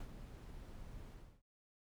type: noise with ADSR envelope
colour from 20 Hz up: brown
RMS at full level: -45 dBFS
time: 0-1.42 s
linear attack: 4 ms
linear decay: 68 ms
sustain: -6 dB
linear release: 340 ms
effects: none